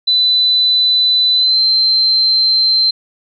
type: tone with pitch glide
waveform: sine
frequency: 4000 to 4115 Hz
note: B7 to C8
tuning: +21 to -30 cents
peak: -9 dBFS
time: 0.07-2.91 s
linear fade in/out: 10 ms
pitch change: +49 cents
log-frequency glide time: 1.34-1.6 s
effects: none